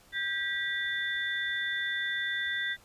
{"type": "tone cluster", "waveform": "sine", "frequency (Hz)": [1594, 1945, 3543], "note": ["G6", "B6", "A7"], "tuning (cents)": [28, -27, 11], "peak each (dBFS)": [-34, -32, -36], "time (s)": [0.12, 2.77], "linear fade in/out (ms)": 50, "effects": ["pink hiss -59 dBFS RMS until 2.84 s", "resampled to 32000 Hz"]}